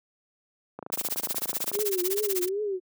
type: click train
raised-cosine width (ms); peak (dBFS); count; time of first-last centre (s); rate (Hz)
1; -22; 28; 0.79-1.79; 27
type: noise with tremolo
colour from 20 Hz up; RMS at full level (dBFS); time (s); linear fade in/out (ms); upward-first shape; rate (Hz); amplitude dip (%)
blue; -27; 0.92-2.49; 10; sine; 16; 100
type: tone with vibrato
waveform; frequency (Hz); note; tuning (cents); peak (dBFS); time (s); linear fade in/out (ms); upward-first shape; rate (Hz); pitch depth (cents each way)
sine; 388.1; G4; -17; -26; 1.72-2.8; 50; triangle; 2.5; 180
effects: high-pass 200 Hz 12 dB/octave